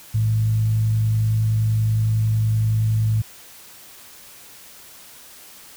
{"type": "tone with frequency modulation", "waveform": "sine", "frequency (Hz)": 110, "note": "A2", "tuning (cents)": 0, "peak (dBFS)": -16, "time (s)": [0.14, 3.22], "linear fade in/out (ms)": 10, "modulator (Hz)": 50.7, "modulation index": 0.25, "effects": ["white hiss -44 dBFS RMS until 5.76 s"]}